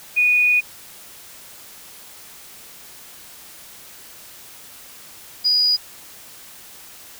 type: tone pair in turn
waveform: sine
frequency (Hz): 2467 / 4911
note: D#7 / D#8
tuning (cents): -15 / -23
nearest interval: octave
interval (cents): 1192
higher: second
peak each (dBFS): -13 / -14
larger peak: first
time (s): 0.16-0.61 / 5.44-5.77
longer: first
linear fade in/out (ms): 20
effects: white hiss -42 dBFS RMS until 7.19 s